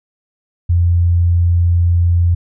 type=tone; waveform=sine; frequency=86.5 Hz; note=F2; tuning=16 cents flat; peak=-9 dBFS; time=0.69-2.35 s; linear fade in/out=10 ms; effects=none